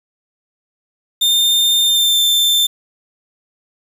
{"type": "tone with pitch glide", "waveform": "40% pulse", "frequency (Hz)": [3615, 3561], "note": ["A7", "A7"], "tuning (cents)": [46, 20], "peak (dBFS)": -10, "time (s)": [1.21, 2.67], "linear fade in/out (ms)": 10, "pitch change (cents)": -26, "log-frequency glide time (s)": [1.82, 2.21], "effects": ["7-bit"]}